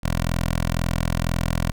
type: tone with notch filter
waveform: 10% pulse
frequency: 42.03 Hz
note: E1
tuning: 34 cents sharp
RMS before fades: -23 dBFS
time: 0.03-1.72 s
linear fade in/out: 10 ms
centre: 350 Hz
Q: 1.2
effects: none